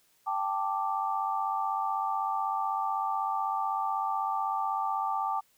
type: chord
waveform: sine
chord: G suspended second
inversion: none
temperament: equal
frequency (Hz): 784 / 880 / 1174.7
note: G5 / A5 / D6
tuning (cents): 0 / 0 / 0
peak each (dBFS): -32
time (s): 0.26-5.41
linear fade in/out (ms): 20
effects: white hiss -67 dBFS RMS until 5.57 s